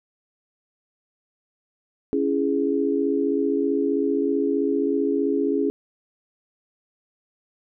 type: chord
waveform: sine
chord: C# minor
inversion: none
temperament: just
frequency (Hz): 277.2 / 332.6 / 415.8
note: C#4 / E4 / G#4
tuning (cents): 0 / +16 / +2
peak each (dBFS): -23 / -26 / -23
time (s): 2.13-5.7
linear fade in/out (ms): 0
effects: none